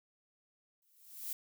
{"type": "noise with exponential growth", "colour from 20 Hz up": "violet", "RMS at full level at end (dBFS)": -37, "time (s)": [0.82, 1.33], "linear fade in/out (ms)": 1, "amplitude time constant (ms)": 110, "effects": []}